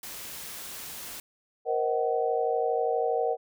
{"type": "noise", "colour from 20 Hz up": "white", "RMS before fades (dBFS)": -40, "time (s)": [0.03, 1.2], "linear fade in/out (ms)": 2}
{"type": "chord", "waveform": "sine", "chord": "C half-diminished seventh", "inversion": "third", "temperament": "just", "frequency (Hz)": [470.9, 523.3, 627.9, 753.5], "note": ["Bb4", "C5", "Eb5", "Gb5"], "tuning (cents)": [18, 0, 16, 31], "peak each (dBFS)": [-27, -33, -32, -29], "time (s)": [1.65, 3.37], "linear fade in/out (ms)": 50}
{"effects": []}